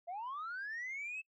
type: linear sweep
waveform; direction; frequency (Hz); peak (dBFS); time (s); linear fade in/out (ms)
sine; up; 659.3 to 2637; -38; 0.07-1.22; 20
effects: noise-tail reverb RT60 0.1 s tail -24 dB re dry + tanh soft clip ceiling -37 dBFS